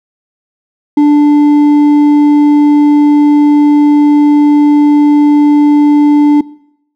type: tone with hard clipping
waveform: sine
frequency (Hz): 293.7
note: D4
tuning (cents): 0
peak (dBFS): -4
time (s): 0.97-6.41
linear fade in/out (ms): 5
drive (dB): 4
effects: noise-tail reverb RT60 0.7 s tail -21 dB re dry